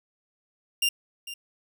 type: tone with echo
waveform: sawtooth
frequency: 2794 Hz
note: F7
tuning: in tune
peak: -18 dBFS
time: 0.82-0.89 s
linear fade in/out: 5 ms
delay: 450 ms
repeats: 1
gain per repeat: -14 dB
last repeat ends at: 1.34 s
effects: none